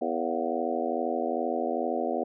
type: harmonic tone with a mistuned harmonic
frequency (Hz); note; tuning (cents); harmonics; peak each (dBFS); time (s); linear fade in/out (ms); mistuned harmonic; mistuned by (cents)
82.41; E2; 0; 3 / 4 / 5 / 6 / 7 / 8 / 9; -34 / -34 / -34 / -34 / -34 / -34 / -34; 0.01-2.24; 10; 8; +76
effects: none